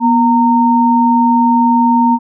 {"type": "tone pair together", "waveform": "sine", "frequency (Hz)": [241.9, 920], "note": ["B3", "A#5"], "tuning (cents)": [-36, -23], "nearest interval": "octave + major seventh", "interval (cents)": 2313, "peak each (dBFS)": -10, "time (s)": [0, 2.19], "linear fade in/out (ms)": 50, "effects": []}